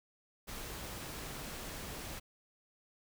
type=noise; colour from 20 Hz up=pink; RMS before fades=-44 dBFS; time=0.47-2.2 s; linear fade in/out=20 ms; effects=none